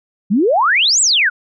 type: exponential two-way sweep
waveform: sine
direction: up then down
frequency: 179.6 to 8160 to 1380 Hz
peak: -10 dBFS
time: 0.3-1.3 s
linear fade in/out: 20 ms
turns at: 1.01 s
effects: none

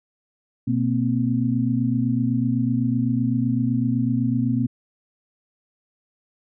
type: tone cluster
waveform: sine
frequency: 122.4 / 230.9 / 258.8 Hz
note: B2 / A#3 / C4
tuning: -15 / -16 / -19 cents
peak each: -23 dBFS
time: 0.67-4.67 s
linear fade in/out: 10 ms
effects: none

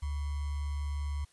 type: tone with sample-and-hold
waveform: sine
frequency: 72.3 Hz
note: D2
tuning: 27 cents flat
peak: -31 dBFS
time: 0.02-1.25 s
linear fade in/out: 10 ms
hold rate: 1050 Hz
effects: white hiss -65 dBFS RMS until 1.32 s + resampled to 24000 Hz

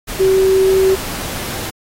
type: tone in noise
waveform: sine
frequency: 381.5 Hz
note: G4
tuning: 47 cents flat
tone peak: -9 dBFS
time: 0.19-0.96 s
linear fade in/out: 20 ms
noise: pink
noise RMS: -25 dBFS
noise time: 0.07-1.71 s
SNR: +13 dB
effects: AAC 48 kbps

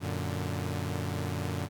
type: chord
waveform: sawtooth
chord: Gb augmented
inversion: none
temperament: equal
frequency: 92.5 / 116.54 / 146.83 Hz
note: Gb2 / Bb2 / D3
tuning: 0 / 0 / 0 cents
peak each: -30 / -33 / -32 dBFS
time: 0-1.69 s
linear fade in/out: 50 ms
effects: none

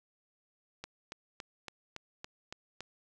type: click train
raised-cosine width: 0.2 ms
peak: -24 dBFS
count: 8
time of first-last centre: 0.84-2.806 s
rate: 3.56 Hz
effects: none

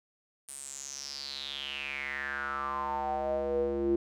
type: tone with band-pass filter sweep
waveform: square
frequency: 69.3 Hz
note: C#2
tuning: in tune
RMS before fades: -34 dBFS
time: 0.48-3.96 s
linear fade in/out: 5 ms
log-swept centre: 9400 to 340 Hz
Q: 7.7
effects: none

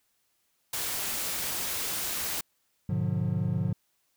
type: noise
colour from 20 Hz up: white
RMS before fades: -32 dBFS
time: 0.73-2.41 s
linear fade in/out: 5 ms
type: chord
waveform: triangle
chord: G# diminished seventh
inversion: none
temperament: just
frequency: 103.83 / 124.59 / 149.51 / 179.41 Hz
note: G#2 / B2 / D3 / F3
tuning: 0 / +16 / +31 / +47 cents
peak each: -29 / -31 / -29 / -29 dBFS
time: 2.89-3.73 s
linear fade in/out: 5 ms
effects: white hiss -73 dBFS RMS until 4.16 s

